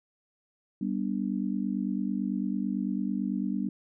sine chord, G major, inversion none, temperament just, 196 / 245 / 294 Hz, G3 / B3 / D4, 0 / -14 / +2 cents, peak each -30 / -32 / -34 dBFS, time 0.81-3.69 s, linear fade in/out 5 ms, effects none

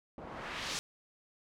white noise with low-pass filter sweep, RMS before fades -41 dBFS, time 0.18-0.79 s, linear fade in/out 0 ms, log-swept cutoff 570 to 6400 Hz, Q 1.1, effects none

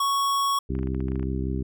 square tone, 1110 Hz, C#6, 2 cents sharp, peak -22 dBFS, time 0-0.59 s, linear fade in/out 5 ms
harmonic tone, 65.41 Hz, C2, in tune, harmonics 1 / 2 / 3 / 4 / 5 / 6, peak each -28 / -31 / -33 / -34 / -35 / -36 dBFS, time 0.69-1.63 s, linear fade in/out 10 ms
clicks, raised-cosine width 0.5 ms, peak -29 dBFS, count 11, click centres 0.752 / 0.79 / 0.831 / 0.872 / 0.947 / 1.005 / 1.084 / 1.119 / 1.157 / 1.196 / 1.229 s
effects none

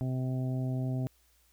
harmonic tone, 129.1 Hz, C3, 23 cents flat, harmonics 1 / 2 / 3 / 4 / 5 / 6, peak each -30 / -36 / -46 / -52 / -44 / -53 dBFS, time 0.01-1.07 s, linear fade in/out 0 ms, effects added 60 Hz sine -68 dBFS peak until 1.52 s + white hiss -68 dBFS RMS until 1.52 s

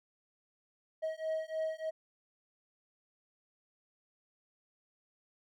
triangle beating tone pair, 634 / 637.3 Hz, D#5 / D#5, +32 / +41 cents, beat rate 3.3 Hz, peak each -35 / -35 dBFS, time 1.02-1.91 s, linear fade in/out 20 ms, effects none

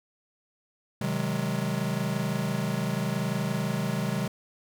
square chord, Ab dominant seventh, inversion first, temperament just, 129.78 / 155.74 / 186.89 / 207.7 Hz, C3 / Eb3 / Gb3 / Ab3, -14 / +2 / +18 / 0 cents, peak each -33 dBFS, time 1.01-4.28 s, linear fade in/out 5 ms, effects none

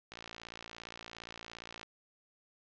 click train, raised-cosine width 0.2 ms, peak -27 dBFS, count 99, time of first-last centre 0.12-1.83 s, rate 57.3 Hz, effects low-pass 5000 Hz 12 dB/octave

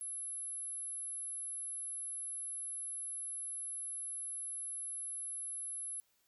sine tone, 11000 Hz, F9, 27 cents flat, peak -38 dBFS, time 0.01-6 s, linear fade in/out 0 ms, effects tanh soft clip ceiling -36 dBFS + white hiss -75 dBFS RMS until 6.27 s

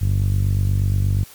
5% pulse tone with low-pass filter, 48.4 Hz, G1, 21 cents flat, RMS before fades -18 dBFS, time 0.01-1.24 s, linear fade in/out 10 ms, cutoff 99 Hz, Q 2.5, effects white hiss -44 dBFS RMS until 1.34 s + MP3 96 kbps

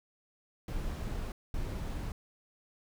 brown noise bursts at uneven times, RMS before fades -36 dBFS, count 2, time 0.68-1.32 / 1.54-2.12 s, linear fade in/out 2 ms, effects none

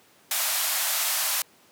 white band-pass noise, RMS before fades -26 dBFS, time 0.31-1.42 s, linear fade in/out 2 ms, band 590 to 16000 Hz, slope 96 dB/octave, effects pink hiss -57 dBFS RMS until 1.71 s + high-pass 200 Hz 12 dB/octave

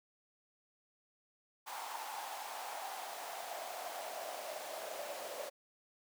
pink noise with high-pass filter sweep, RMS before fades -44 dBFS, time 1.66-5.5 s, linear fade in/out 20 ms, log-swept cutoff 880 to 570 Hz, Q 5.6, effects none

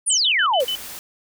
sine exponential sweep, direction down, 10230 to 460 Hz, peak -16 dBFS, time 0.06-0.65 s, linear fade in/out 20 ms
sine tone bursts, 3017 Hz, F#7, 33 cents sharp, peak -21 dBFS, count 5, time 0.1-0.753 s, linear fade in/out 2 ms, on 73 ms, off 72 ms
white noise, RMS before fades -35 dBFS, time 0.6-0.99 s, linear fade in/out 0 ms
effects none

